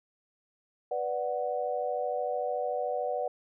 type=chord; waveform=sine; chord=B minor; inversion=none; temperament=equal; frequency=493.9 / 587.3 / 740 Hz; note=B4 / D5 / F#5; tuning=0 / 0 / 0 cents; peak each=-33 dBFS; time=0.91-3.28 s; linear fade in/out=5 ms; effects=none